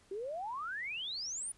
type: exponential sweep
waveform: sine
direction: up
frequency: 373.1 to 9956 Hz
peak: -37 dBFS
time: 0.11-1.52 s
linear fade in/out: 5 ms
effects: pink hiss -65 dBFS RMS until 1.57 s + resampled to 24000 Hz